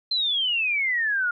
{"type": "exponential sweep", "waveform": "sine", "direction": "down", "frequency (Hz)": [4153, 1400], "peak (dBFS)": -21, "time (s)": [0.11, 1.31], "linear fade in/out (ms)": 5, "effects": []}